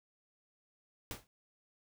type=noise with exponential decay; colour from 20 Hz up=pink; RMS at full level=-38 dBFS; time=1.11-1.27 s; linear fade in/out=1 ms; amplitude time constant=34 ms; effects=none